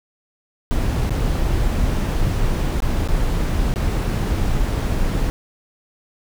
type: noise with dropouts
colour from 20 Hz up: brown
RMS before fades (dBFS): -19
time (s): 0.71-5.3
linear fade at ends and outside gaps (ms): 0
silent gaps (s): 1.095-1.106 / 2.803-2.822 / 3.076-3.086 / 3.739-3.759
effects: none